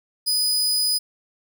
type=tone; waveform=sawtooth; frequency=4978 Hz; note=D#8; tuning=in tune; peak=-16 dBFS; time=0.26-0.99 s; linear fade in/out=20 ms; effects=none